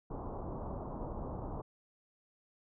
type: low-pass noise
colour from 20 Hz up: pink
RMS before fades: -41 dBFS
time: 0.1-1.62 s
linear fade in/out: 10 ms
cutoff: 1100 Hz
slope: 48 dB/octave
effects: none